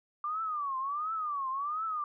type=tone with vibrato; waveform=sine; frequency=1174.7 Hz; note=D6; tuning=in tune; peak=-31 dBFS; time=0.24-2.04 s; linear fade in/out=2 ms; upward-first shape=triangle; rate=1.4 Hz; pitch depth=220 cents each way; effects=none